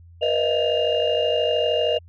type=tone cluster; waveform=sine; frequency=479.8 / 519 / 615 / 668 / 2817 Hz; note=A#4 / C5 / D#5 / E5 / F7; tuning=+50 / -14 / -20 / +23 / +14 cents; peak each=-22 / -29 / -21 / -27 / -25 dBFS; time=0.21-1.99 s; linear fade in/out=20 ms; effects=tanh soft clip ceiling -12 dBFS + added 85 Hz sine -44 dBFS peak until 2.08 s